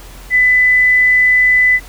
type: tone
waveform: sine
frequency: 2000 Hz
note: B6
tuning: 21 cents sharp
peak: -7 dBFS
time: 0.3-1.8 s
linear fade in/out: 50 ms
effects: added 44 Hz sine -33 dBFS peak until 1.88 s + pink hiss -38 dBFS RMS until 1.88 s